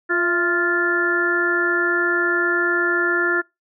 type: harmonic tone with a mistuned harmonic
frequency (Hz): 349.2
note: F4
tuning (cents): 0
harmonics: 1 / 2 / 3 / 4 / 5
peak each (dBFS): -22 / -32 / -33 / -21 / -21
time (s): 0.09-3.42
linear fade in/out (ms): 20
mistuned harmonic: 2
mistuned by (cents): -60
effects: noise-tail reverb RT60 0.2 s tail -23 dB re dry